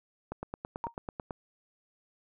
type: click train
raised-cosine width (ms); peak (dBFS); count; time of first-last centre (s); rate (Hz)
1; -22; 10; 0.32-1.308; 9.11
type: tone with exponential decay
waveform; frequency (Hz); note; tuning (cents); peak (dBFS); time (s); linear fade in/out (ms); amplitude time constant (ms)
sine; 932.3; A#5; 0; -27; 0.84-0.94; 0; 21
effects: none